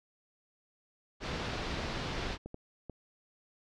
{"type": "low-pass noise", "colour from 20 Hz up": "pink", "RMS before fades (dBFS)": -37, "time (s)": [1.2, 2.38], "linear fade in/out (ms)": 50, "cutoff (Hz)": 4900, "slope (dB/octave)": 24}
{"type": "clicks", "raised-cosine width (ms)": 2, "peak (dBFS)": -29, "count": 11, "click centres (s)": [1.359, 1.484, 1.556, 1.773, 1.972, 2.06, 2.269, 2.309, 2.46, 2.544, 2.897]}
{"effects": []}